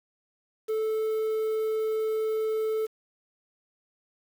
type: tone with quantisation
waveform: triangle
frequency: 437.7 Hz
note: A4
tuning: 9 cents flat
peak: -23 dBFS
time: 0.68-2.87 s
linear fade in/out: 20 ms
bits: 8
effects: none

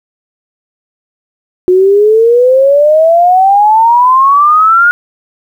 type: exponential sweep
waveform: sine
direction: up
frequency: 360 to 1445 Hz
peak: -3 dBFS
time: 1.68-4.91 s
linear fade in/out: 0 ms
effects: 7-bit

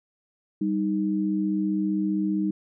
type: tone pair together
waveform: sine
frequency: 196.23 / 311.5 Hz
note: G3 / D#4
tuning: +2 / +2 cents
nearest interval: minor sixth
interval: 800 cents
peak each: -25 / -25 dBFS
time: 0.61-2.51 s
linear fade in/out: 5 ms
effects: none

